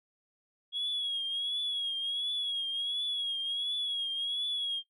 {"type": "tone with vibrato", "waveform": "sine", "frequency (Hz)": 3322, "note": "G#7", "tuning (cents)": 0, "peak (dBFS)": -29, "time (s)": [0.72, 4.83], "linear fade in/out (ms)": 50, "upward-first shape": "triangle", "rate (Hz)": 1.4, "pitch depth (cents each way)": 71, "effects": ["noise-tail reverb RT60 0.1 s tail -17 dB re dry", "tanh soft clip ceiling -27 dBFS"]}